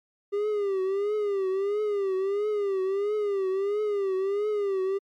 triangle tone with vibrato, 400 Hz, G4, 35 cents sharp, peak -22 dBFS, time 0.32-4.99 s, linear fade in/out 20 ms, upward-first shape triangle, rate 1.5 Hz, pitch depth 120 cents each way, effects MP3 96 kbps

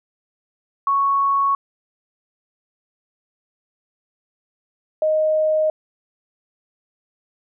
sine tone pair in turn, 1108.7 / 622.2 Hz, C#6 / D#5, 0 / 0 cents, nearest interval minor seventh, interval 1000 cents, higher first, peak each -15 dBFS, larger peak neither, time 0.87-1.55 / 5.02-5.7 s, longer neither, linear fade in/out 2 ms, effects none

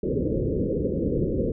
white low-pass noise, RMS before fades -25 dBFS, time 0.03-1.52 s, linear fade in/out 5 ms, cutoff 530 Hz, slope 96 dB/octave, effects none

